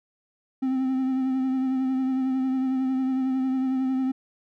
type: tone with vibrato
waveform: triangle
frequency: 261.6 Hz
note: C4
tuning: in tune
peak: -20 dBFS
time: 0.62-4.12 s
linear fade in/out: 10 ms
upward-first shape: triangle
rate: 11 Hz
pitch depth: 31 cents each way
effects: none

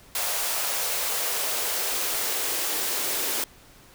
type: noise with high-pass filter sweep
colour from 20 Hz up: white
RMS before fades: -27 dBFS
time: 0.15-3.44 s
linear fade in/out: 2 ms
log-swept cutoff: 640 to 330 Hz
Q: 1.7
effects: pink hiss -52 dBFS RMS until 3.94 s

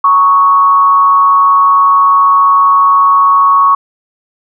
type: tone with frequency modulation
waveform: sine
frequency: 1108.7 Hz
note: C#6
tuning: in tune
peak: -4 dBFS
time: 0.04-3.75 s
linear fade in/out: 5 ms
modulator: 174 Hz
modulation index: 0.38
effects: none

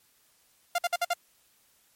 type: tone bursts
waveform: sawtooth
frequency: 698 Hz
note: F5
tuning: 1 cent flat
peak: -20 dBFS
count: 5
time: 0.75-1.136 s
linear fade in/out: 5 ms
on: 34 ms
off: 54 ms
effects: white hiss -65 dBFS RMS until 1.95 s + MP3 64 kbps

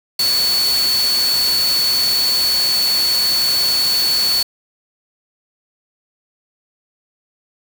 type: tone in noise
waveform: sine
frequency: 4435 Hz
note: C#8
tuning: in tune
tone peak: -14 dBFS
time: 0.19-4.43 s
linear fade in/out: 5 ms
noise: white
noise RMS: -23 dBFS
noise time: 0.19-4.43 s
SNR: +6 dB
effects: none

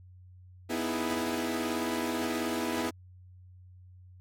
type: chord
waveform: sawtooth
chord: E major seventh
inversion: second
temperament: equal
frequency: 246.9 / 311.1 / 329.6 / 415.3 Hz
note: B3 / D#4 / E4 / G#4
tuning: 0 / 0 / 0 / 0 cents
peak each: -30 / -34 / -30 / -34 dBFS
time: 0.69-2.91 s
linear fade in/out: 20 ms
effects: added 91 Hz sine -50 dBFS peak until 4.2 s + AAC 64 kbps

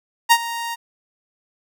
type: tone with ADSR envelope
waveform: sawtooth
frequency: 932.3 Hz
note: A#5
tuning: in tune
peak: -4 dBFS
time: 0.29-0.76 s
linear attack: 27 ms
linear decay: 56 ms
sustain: -17 dB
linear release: 26 ms
effects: none

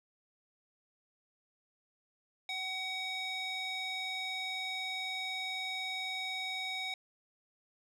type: tone with band-pass filter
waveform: square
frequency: 754 Hz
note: F#5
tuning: 32 cents sharp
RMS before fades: -38 dBFS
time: 2.49-6.94 s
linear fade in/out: 2 ms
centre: 3100 Hz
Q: 5.2
effects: none

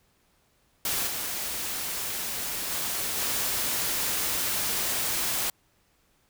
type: noise with level steps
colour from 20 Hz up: white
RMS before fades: -28 / -32 / -30 / -28 dBFS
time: 0.85-5.5 s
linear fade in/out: 2 ms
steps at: 1.06 / 2.69 / 3.17 s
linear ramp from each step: 20 ms
effects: pink hiss -67 dBFS RMS until 6.29 s

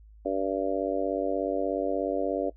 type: harmonic tone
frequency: 96.7 Hz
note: G2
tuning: 23 cents flat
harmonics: 3 / 4 / 5 / 6 / 7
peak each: -31 / -33 / -32 / -30 / -34 dBFS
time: 0.25-2.5 s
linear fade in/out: 10 ms
effects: noise-tail reverb RT60 0.1 s tail -18 dB re dry + added 53 Hz sine -49 dBFS peak until 2.56 s

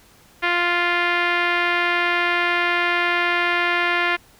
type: tone with low-pass filter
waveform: 5% pulse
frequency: 349.2 Hz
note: F4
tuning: in tune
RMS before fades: -20 dBFS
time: 0.42-4.17 s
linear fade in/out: 20 ms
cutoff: 2100 Hz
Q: 1.7
effects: pink hiss -52 dBFS RMS until 4.39 s

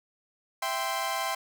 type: chord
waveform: sawtooth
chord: C major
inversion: first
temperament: equal with one note detuned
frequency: 659.3 / 784 / 1041.1 Hz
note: E5 / G5 / C6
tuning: 0 / 0 / -9 cents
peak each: -31 / -29 / -28 dBFS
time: 0.62-1.35 s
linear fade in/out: 5 ms
effects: none

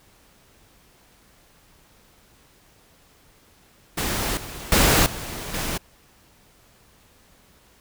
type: noise with level steps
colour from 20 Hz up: pink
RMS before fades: -25 / -36 / -17 / -33 / -27 dBFS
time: 3.97-5.78 s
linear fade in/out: 10 ms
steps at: 4.37 / 4.72 / 5.06 / 5.54 s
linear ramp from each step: 2 ms
effects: pink hiss -56 dBFS RMS until 7.8 s

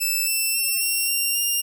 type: tone with pitch steps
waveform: 5% pulse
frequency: 2637 / 2669 / 2702 / 2735 / 2768 / 2802 Hz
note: E7 / E7 / E7 / F7 / F7 / F7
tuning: 0 / +21 / +42 / -37 / -16 / +5 cents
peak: -12 dBFS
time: 0-1.62 s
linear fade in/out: 20 ms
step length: 270 ms
effects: none

